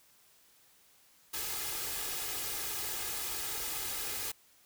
white noise with comb filter, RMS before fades -37 dBFS, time 1.33-4.32 s, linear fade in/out 10 ms, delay 2.4 ms, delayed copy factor +0.6, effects white hiss -64 dBFS RMS until 4.65 s

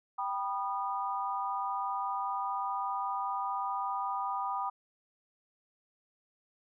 sine chord, G augmented, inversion none, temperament just, 784 / 980 / 1225 Hz, G5 / B5 / D#6, 0 / -14 / -27 cents, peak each -36 / -35 / -36 dBFS, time 0.18-4.7 s, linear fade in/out 10 ms, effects none

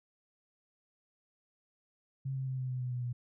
sine tone with pitch steps, 134.4 / 132.55 / 130.72 / 128.93 / 127.15 / 125.4 / 123.67 / 121.97 Hz, C3 / C3 / C3 / C3 / C3 / B2 / B2 / B2, +47 / +23 / -1 / -25 / -49 / +27 / +3 / -21 cents, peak -33 dBFS, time 2.25-3.13 s, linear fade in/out 10 ms, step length 110 ms, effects none

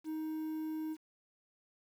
triangle tone with quantisation, 313.6 Hz, D#4, 14 cents sharp, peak -34 dBFS, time 0.04-0.97 s, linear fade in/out 50 ms, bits 10, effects none

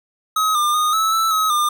square tone with pitch steps, 1271 / 1201 / 1232 / 1302 / 1319 / 1277 / 1203 Hz, D#6 / D6 / D#6 / E6 / E6 / D#6 / D6, +36 / +38 / -17 / -22 / +1 / +45 / +41 cents, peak -16 dBFS, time 0.36-1.69 s, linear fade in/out 5 ms, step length 190 ms, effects none

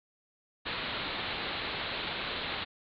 white low-pass noise, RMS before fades -36 dBFS, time 0.65-2.65 s, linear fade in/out 20 ms, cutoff 4200 Hz, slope 96 dB/octave, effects none

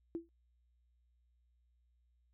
sine tone with exponential decay, 334.5 Hz, E4, 25 cents sharp, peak -33 dBFS, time 0.15-0.29 s, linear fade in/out 0 ms, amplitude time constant 29 ms, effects added 60 Hz sine -70 dBFS peak until 2.33 s

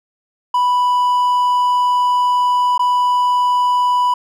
triangle tone with dropouts, 987.8 Hz, B5, in tune, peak -10 dBFS, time 0.54-4.14 s, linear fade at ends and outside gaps 5 ms, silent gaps 2.779-2.793 s, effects none

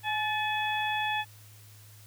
harmonic tone with a mistuned harmonic, 849 Hz, G#5, 38 cents sharp, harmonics 1 / 2 / 3 / 4, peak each -30 / -33 / -35 / -36 dBFS, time 0.03-1.25 s, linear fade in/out 50 ms, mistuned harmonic 2, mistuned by +50 cents, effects added 105 Hz sine -51 dBFS peak until 2.06 s + white hiss -56 dBFS RMS until 2.06 s

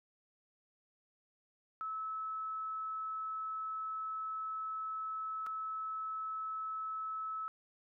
sine tone with dropouts, 1300 Hz, E6, 24 cents flat, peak -37 dBFS, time 1.81-7.48 s, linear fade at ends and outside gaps 0 ms, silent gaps 5.464-5.468 s, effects none

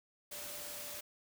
sine tone in noise, 587.3 Hz, D5, in tune, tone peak -53 dBFS, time 0.31-1.01 s, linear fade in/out 10 ms, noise white, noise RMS -45 dBFS, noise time 0.31-1.01 s, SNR -11 dB, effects none

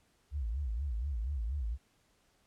sine tone with vibrato, 62.8 Hz, B1, 30 cents sharp, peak -32 dBFS, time 0.31-1.78 s, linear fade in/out 50 ms, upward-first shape sine, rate 4.2 Hz, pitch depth 280 cents each way, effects pink hiss -71 dBFS RMS until 2.46 s + low-pass 11000 Hz 12 dB/octave

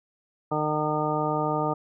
harmonic tone, 152.2 Hz, D#3, 38 cents flat, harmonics 1 / 2 / 3 / 4 / 5 / 6 / 8, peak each -31 / -31 / -31 / -31 / -31 / -31 / -31 dBFS, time 0.51-1.74 s, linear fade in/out 10 ms, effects none

